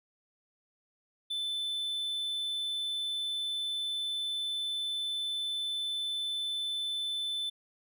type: tone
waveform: triangle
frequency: 3520 Hz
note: A7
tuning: in tune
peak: -30 dBFS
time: 1.3-7.5 s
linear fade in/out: 10 ms
effects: none